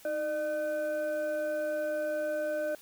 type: tone with frequency modulation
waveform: sine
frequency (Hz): 603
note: D5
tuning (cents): +46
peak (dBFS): -29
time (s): 0.05-2.75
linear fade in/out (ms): 2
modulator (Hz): 916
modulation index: 0.55
effects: white hiss -55 dBFS RMS until 2.81 s